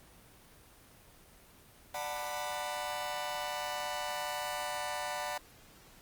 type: chord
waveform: sawtooth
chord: B minor seventh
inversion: first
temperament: just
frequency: 592.7 / 740.8 / 889 / 987.8 Hz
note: D5 / F#5 / A5 / B5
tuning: +16 / +2 / +18 / 0 cents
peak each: -37 / -36 / -39 / -37 dBFS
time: 1.94-5.38 s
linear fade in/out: 5 ms
effects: pink hiss -58 dBFS RMS until 6.01 s + Opus 24 kbps